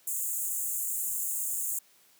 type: high-pass noise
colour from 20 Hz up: pink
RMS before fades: -32 dBFS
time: 0.07-1.79 s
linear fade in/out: 5 ms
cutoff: 6800 Hz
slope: 96 dB/octave
effects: white hiss -62 dBFS RMS until 2.19 s + high-pass 150 Hz 12 dB/octave